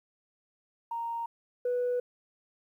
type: tone pair in turn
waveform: sine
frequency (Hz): 929 / 492.1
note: A#5 / B4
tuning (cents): -6 / -6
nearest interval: major seventh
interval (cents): 1100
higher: first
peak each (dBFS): -31 / -25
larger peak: second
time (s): 0.91-1.26 / 1.65-2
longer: neither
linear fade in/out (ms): 5
effects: tanh soft clip ceiling -24 dBFS + 11-bit